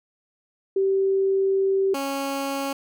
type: tone pair in turn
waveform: sine / 15% pulse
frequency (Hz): 387.5 / 275.4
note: G4 / C#4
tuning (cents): -20 / -11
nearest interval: tritone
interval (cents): 591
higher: first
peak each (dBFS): -18 / -19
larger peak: first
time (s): 0.76-1.94 / 1.94-2.73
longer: first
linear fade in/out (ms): 5
effects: none